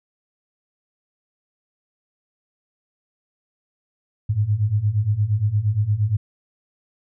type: beating tone pair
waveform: sine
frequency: 100.2 / 108.8 Hz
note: G2 / A2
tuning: +38 / -19 cents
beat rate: 8.6 Hz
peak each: -22 / -19 dBFS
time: 4.29-6.17 s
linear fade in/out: 10 ms
effects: none